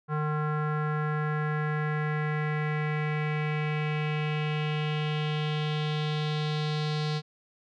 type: tone with low-pass filter sweep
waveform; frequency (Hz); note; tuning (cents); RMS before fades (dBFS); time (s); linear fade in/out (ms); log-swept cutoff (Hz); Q
square; 151.8; D#3; -42; -29; 0.08-7.22; 50; 1300 to 4300; 3.4
effects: none